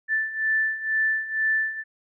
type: beating tone pair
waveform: sine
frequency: 1760 / 1762.1 Hz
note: A6 / A6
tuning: 0 / +2 cents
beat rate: 2.1 Hz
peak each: -27 / -23 dBFS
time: 0.08-1.84 s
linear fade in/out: 50 ms
effects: none